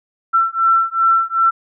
sine beating tone pair, 1343 / 1345.6 Hz, E6 / E6, +32 / +35 cents, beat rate 2.6 Hz, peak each -15 dBFS, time 0.33-1.51 s, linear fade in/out 20 ms, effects none

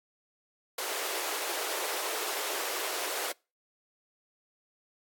pink high-pass noise, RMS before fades -34 dBFS, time 0.78-3.32 s, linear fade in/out 5 ms, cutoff 360 Hz, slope 48 dB/octave, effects noise-tail reverb RT60 0.3 s tail -26 dB re dry + AAC 64 kbps

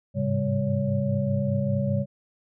sine tone cluster, 101.9 / 106.9 / 135.1 / 199 / 563 Hz, G#2 / A2 / C#3 / G3 / C#5, -32 / -49 / -44 / +26 / +27 cents, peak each -33 / -30 / -26 / -27 / -30 dBFS, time 0.14-2.06 s, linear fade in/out 50 ms, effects none

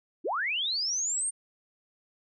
sine linear sweep, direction up, 246.9 to 8870 Hz, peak -27 dBFS, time 0.24-1.31 s, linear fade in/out 20 ms, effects none

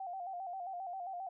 sine tone with vibrato, 737 Hz, F#5, 7 cents flat, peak -39 dBFS, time 0-1.29 s, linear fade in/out 5 ms, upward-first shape square, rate 7.5 Hz, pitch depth 76 cents each way, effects none

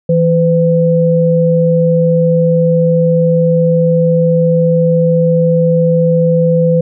sine tone pair together, 164.1 / 506.4 Hz, E3 / B4, -8 / +43 cents, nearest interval octave + minor sixth, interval 1951 cents, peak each -10 dBFS, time 0.09-6.81 s, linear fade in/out 5 ms, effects none

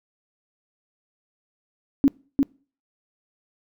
sine tone with echo, 277.2 Hz, C#4, in tune, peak -12 dBFS, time 2.04-2.08 s, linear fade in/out 0 ms, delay 350 ms, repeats 1, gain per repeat -3 dB, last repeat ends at 2.43 s, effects noise-tail reverb RT60 0.4 s tail -25 dB re dry

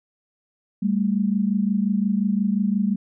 sine tone pair together, 197.52 / 223.2 Hz, G3 / A3, +13 / +25 cents, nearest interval major second, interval 212 cents, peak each -20 / -23 dBFS, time 0.82-2.96 s, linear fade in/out 10 ms, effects none

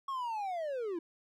triangle linear sweep, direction down, 1108.7 to 320 Hz, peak -32 dBFS, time 0.08-0.99 s, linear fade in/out 5 ms, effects none

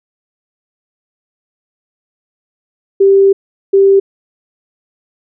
sine tone bursts at uneven times, 392 Hz, G4, in tune, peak -4 dBFS, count 2, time 3-3.33 / 3.73-4 s, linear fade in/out 10 ms, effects none

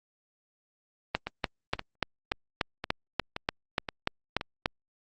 two click trains, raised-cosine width 0.3 ms, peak -9 / -17 dBFS, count 13 / 7, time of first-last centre 1.15-4.659 / 1.27-4.411 s, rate 3.42 / 1.91 Hz, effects Opus 24 kbps

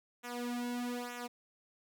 sawtooth tone with flanger, 243.1 Hz, B3, 27 cents flat, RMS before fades -39 dBFS, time 0.23-1.28 s, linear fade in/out 20 ms, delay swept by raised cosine 0.21 to 2.51 ms, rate 1.1 Hz, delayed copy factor -0.9, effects none

